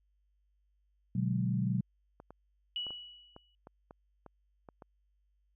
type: chord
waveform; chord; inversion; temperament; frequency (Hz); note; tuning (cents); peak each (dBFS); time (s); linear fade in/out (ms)
sine; G# half-diminished seventh; first; equal with one note detuned; 123.47 / 146.83 / 185 / 209.7; B2 / D3 / F#3 / G#3; 0 / 0 / 0 / +17; -32 / -38 / -32 / -38; 1.15-1.81; 5
type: clicks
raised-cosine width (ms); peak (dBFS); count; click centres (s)
1; -35; 10; 2.201 / 2.306 / 2.867 / 2.906 / 3.364 / 3.671 / 3.909 / 4.263 / 4.688 / 4.822
type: tone with exponential decay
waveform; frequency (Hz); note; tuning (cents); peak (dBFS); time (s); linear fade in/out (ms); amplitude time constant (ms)
sine; 2936; F#7; -14; -32; 2.76-3.55; 1; 170
effects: added 50 Hz sine -70 dBFS peak until 5.55 s